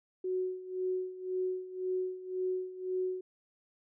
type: tone with tremolo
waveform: sine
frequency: 370 Hz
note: F#4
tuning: in tune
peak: -29 dBFS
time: 0.24-3.21 s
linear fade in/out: 5 ms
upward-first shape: sine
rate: 1.9 Hz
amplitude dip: 80%
effects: none